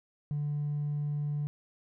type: tone with hard clipping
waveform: sine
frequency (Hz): 146.83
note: D3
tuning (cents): 0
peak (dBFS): -30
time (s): 0.31-1.47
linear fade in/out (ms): 0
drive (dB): 1
effects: none